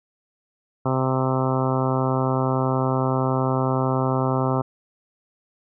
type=harmonic tone; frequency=130.81 Hz; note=C3; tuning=in tune; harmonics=1 / 2 / 3 / 4 / 5 / 6 / 7 / 8 / 9 / 10; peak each=-23 / -26 / -28 / -29 / -30 / -31 / -31 / -32 / -33 / -33 dBFS; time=0.85-4.62 s; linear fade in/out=10 ms; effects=none